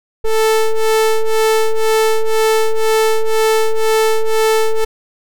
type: ring-modulated tone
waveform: square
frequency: 220 Hz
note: A3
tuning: in tune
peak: -8 dBFS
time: 0.24-4.85 s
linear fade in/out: 10 ms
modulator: 221 Hz
effects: none